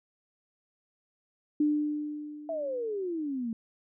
sine tone with exponential decay, 298.4 Hz, D4, 28 cents sharp, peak -21 dBFS, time 1.6-3.26 s, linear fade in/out 5 ms, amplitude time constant 360 ms
sine exponential sweep, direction down, 671 to 220 Hz, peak -30 dBFS, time 2.49-3.53 s, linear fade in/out 2 ms
effects none

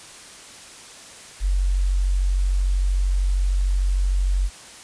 sine tone, 46.58 Hz, F#1, 12 cents sharp, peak -17 dBFS, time 1.4-4.5 s, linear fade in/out 50 ms, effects white hiss -42 dBFS RMS until 4.83 s + resampled to 22050 Hz

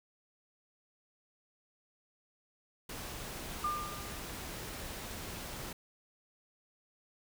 pink noise, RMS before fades -43 dBFS, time 2.89-5.73 s, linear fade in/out 5 ms
sine tone with exponential decay, 1200 Hz, D6, 37 cents sharp, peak -29 dBFS, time 3.64-4.38 s, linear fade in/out 5 ms, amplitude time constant 160 ms
effects none

